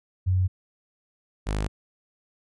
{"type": "tone pair in turn", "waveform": ["sine", "sawtooth"], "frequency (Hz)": [92.5, 51.42], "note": ["F#2", "G#1"], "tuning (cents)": [0, -17], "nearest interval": "minor seventh", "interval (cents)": 1017, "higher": "first", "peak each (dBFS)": [-19, -21], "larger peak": "first", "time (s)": [[0.26, 0.48], [1.46, 1.68]], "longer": "neither", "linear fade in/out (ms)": 20, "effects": ["resampled to 24000 Hz"]}